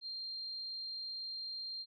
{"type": "tone", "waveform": "sine", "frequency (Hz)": 4186, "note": "C8", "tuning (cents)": 0, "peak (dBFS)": -40, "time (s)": [0.01, 1.86], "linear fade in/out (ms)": 50, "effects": []}